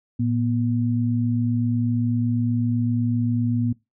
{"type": "tone pair together", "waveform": "sine", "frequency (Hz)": [113.69, 241.6], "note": ["A#2", "B3"], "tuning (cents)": [-43, -38], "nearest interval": "octave + minor second", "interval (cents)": 1305, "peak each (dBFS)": -22, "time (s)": [0.19, 3.73], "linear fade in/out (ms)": 10, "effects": ["noise-tail reverb RT60 0.2 s tail -21 dB re dry"]}